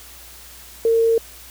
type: tone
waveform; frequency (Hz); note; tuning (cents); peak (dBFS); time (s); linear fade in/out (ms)
sine; 455.9; A#4; -39; -13; 0.85-1.18; 2
effects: added 60 Hz sine -47 dBFS peak until 1.5 s + white hiss -42 dBFS RMS until 1.5 s